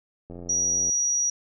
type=click train; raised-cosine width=2 ms; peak=-27 dBFS; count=53; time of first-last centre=0.3-0.896 s; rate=87.3 Hz
type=tone; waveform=sine; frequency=5780 Hz; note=F#8; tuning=41 cents flat; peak=-21 dBFS; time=0.49-1.3 s; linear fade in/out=5 ms
effects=none